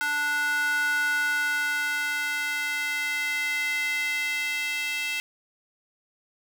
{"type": "tone with high-pass filter sweep", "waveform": "square", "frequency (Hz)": 293.7, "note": "D4", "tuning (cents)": 0, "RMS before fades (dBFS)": -27, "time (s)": [0.01, 5.2], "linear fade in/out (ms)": 0, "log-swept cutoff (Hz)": [1300, 2400], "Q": 4.7, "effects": []}